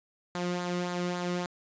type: tone with flanger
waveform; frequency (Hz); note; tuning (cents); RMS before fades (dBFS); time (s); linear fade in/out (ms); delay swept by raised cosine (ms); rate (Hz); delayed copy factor
sawtooth; 177.4; F3; +27; -32; 0.35-1.46; 0; 0.35 to 1.25; 3.6; -0.5
effects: resampled to 16000 Hz